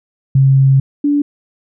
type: tone pair in turn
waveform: sine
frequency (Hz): 135.1 / 289.4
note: C#3 / D4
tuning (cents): -44 / -25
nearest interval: octave + minor second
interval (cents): 1319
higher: second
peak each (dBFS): -6 / -10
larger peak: first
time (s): 0.35-0.8 / 1.04-1.22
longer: first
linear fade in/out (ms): 5
effects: none